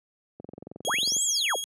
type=click train; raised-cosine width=2 ms; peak=-26 dBFS; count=18; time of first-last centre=0.4-1.166 s; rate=22.2 Hz
type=tone with tremolo; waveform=20% pulse; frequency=3296 Hz; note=G#7; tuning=14 cents flat; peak=-22 dBFS; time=0.85-1.64 s; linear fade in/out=0 ms; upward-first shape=triangle; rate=14 Hz; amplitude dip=50%
type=linear two-way sweep; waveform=sine; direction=up then down; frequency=349.2 to 8100 to 349.2 Hz; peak=-24 dBFS; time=0.87-1.56 s; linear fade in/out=5 ms; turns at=1.23 s
effects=high-pass 150 Hz 12 dB/octave + resampled to 32000 Hz